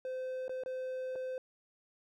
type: tone with dropouts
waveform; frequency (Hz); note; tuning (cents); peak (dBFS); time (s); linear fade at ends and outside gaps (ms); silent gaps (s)
triangle; 515; C5; -28; -34; 0.05-1.38; 1; 0.481-0.494 / 0.636-0.66 / 1.155-1.158
effects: none